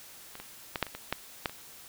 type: clicks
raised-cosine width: 0.3 ms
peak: -26 / -25 / -15 / -10 / -25 / -22 / -12 / -12 / -27 dBFS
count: 9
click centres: 0.354 / 0.4 / 0.758 / 0.827 / 0.867 / 0.95 / 1.126 / 1.458 / 1.496 s
effects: white hiss -50 dBFS RMS until 1.88 s